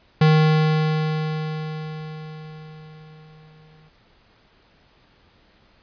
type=tone with exponential decay; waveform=square; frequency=155.56 Hz; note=D#3; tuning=in tune; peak=-12 dBFS; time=0.21-3.89 s; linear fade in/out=5 ms; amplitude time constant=800 ms; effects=pink hiss -57 dBFS RMS until 5.82 s + resampled to 11025 Hz